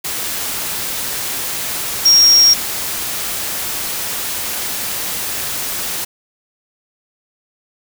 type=tone in noise; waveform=sine; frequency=5588 Hz; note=F8; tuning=in tune; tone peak=-6 dBFS; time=2.05-2.54 s; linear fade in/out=10 ms; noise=white; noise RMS=-22 dBFS; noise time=0.04-6.05 s; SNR=+13 dB; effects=none